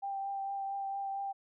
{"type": "tone with vibrato", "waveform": "sine", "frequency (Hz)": 788, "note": "G5", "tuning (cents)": 9, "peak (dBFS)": -34, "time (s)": [0.02, 1.33], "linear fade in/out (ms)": 20, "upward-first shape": "triangle", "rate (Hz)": 4.4, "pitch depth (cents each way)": 17, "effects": []}